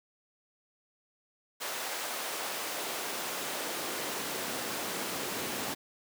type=noise with high-pass filter sweep; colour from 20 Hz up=pink; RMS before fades=-36 dBFS; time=1.6-5.75 s; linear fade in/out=20 ms; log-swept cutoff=640 to 210 Hz; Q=0.85; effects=none

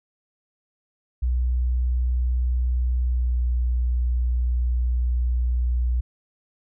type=tone with pitch glide; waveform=sine; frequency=61.74 to 60.89 Hz; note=B1 to B1; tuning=0 to -24 cents; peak=-19 dBFS; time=1.22-6.01 s; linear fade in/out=10 ms; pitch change=-24 cents; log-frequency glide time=3.07-3.35 s; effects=none

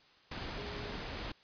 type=tone in noise; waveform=sine; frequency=412.5 Hz; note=G#4; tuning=12 cents flat; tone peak=-47 dBFS; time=0.58-0.96 s; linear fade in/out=5 ms; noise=pink; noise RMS=-41 dBFS; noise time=0.31-1.32 s; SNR=-9 dB; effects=white hiss -63 dBFS RMS until 1.43 s + resampled to 11025 Hz

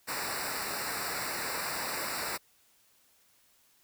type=noise with comb filter; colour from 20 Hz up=pink; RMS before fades=-35 dBFS; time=0.07-2.38 s; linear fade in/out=20 ms; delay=0.31 ms; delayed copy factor=-1; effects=white hiss -66 dBFS RMS until 3.83 s

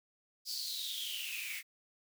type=noise with high-pass filter sweep; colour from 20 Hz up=white; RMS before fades=-40 dBFS; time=0.45-1.63 s; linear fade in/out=50 ms; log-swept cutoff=4900 to 2100 Hz; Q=9.8; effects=none

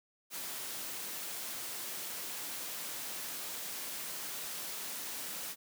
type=noise; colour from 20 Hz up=white; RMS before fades=-41 dBFS; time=0.3-5.56 s; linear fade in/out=50 ms; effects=high-pass 150 Hz 12 dB/octave

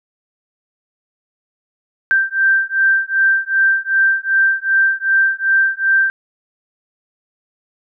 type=beating tone pair; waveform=sine; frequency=1568 / 1570.6 Hz; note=G6 / G6; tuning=0 / +3 cents; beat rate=2.6 Hz; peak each=-15 dBFS; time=2.11-6.1 s; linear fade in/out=0 ms; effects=none

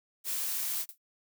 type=noise; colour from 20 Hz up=blue; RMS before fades=-33 dBFS; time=0.24-0.86 s; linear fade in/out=50 ms
type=noise with exponential decay; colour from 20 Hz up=violet; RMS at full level=-39 dBFS; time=0.89-0.98 s; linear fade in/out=1 ms; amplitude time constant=18 ms
effects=noise-tail reverb RT60 0.1 s tail -25 dB re dry

